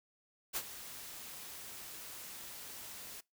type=noise with ADSR envelope; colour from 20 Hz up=white; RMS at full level=-35 dBFS; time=0.53-3.21 s; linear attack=33 ms; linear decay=55 ms; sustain=-13 dB; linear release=11 ms; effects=noise-tail reverb RT60 0.2 s tail -24 dB re dry